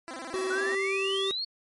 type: tone with vibrato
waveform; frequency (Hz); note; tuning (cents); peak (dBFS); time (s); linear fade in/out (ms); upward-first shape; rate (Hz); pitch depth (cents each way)
10% pulse; 294.3; D4; +4; -29; 0.08-0.75; 0; square; 18; 220
type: tone with pitch glide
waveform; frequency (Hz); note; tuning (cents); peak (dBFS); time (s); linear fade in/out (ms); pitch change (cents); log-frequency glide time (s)
square; 376.2 to 388.6; F#4 to G4; +29 to -15; -29; 0.34-1.31; 0; +56; 0.53-0.61
type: exponential sweep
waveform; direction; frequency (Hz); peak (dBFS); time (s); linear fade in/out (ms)
sine; up; 1440 to 4435; -29; 0.5-1.45; 10
effects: MP3 48 kbps

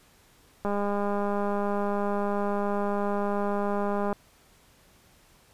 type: click train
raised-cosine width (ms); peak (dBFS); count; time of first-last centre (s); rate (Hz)
1; -16; 707; 0.65-4.128; 203
effects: pink hiss -59 dBFS RMS until 5.53 s + resampled to 32000 Hz

